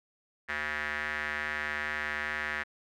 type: tone with band-pass filter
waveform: square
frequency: 75.2 Hz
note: D2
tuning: 42 cents sharp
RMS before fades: -34 dBFS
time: 0.48-2.64 s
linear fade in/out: 20 ms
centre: 1800 Hz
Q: 4.8
effects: none